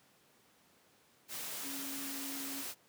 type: tone in noise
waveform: sine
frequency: 275.3 Hz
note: C#4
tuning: 12 cents flat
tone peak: -44 dBFS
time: 1.62-2.65 s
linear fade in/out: 50 ms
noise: white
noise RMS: -42 dBFS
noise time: 1.28-2.75 s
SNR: -5 dB
effects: pink hiss -67 dBFS RMS until 2.88 s + high-pass 150 Hz 12 dB/octave